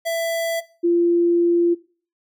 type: tone pair in turn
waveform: square / sine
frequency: 665 / 344 Hz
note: E5 / F4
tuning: +15 / -26 cents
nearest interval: major seventh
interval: 1141 cents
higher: first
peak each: -21 / -14 dBFS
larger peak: second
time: 0.05-0.61 / 0.83-1.75 s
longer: second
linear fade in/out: 20 ms
effects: noise-tail reverb RT60 0.4 s tail -19 dB re dry